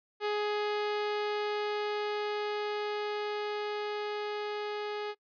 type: tone with level ramp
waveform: sawtooth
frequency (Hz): 417.7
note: G#4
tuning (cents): +10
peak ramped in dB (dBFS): -25 to -30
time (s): 0.2-5.15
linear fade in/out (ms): 50
effects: noise-tail reverb RT60 0.1 s tail -25 dB re dry + resampled to 11025 Hz